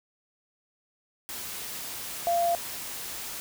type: tone in noise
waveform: sine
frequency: 688 Hz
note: F5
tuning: 26 cents flat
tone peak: -22 dBFS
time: 2.27-2.55 s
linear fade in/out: 0 ms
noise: white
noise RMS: -37 dBFS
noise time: 1.29-3.4 s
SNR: +12 dB
effects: none